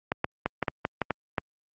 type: clicks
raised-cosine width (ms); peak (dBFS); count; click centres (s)
0.5; -10; 9; 0.119 / 0.244 / 0.46 / 0.627 / 0.682 / 0.851 / 1.017 / 1.107 / 1.382
effects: high-pass 80 Hz 12 dB/octave + Opus 48 kbps